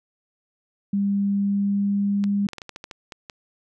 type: tone with pitch glide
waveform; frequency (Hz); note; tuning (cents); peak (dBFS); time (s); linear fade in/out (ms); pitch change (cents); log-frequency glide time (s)
sine; 200 to 201.6; G3 to G3; +35 to +49; -19; 0.93-2.47; 5; +14; 1.36-2.35
type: clicks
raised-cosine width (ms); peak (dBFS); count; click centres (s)
0.2; -19; 11; 2.24 / 2.488 / 2.533 / 2.583 / 2.618 / 2.693 / 2.761 / 2.841 / 2.912 / 3.122 / 3.298
effects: none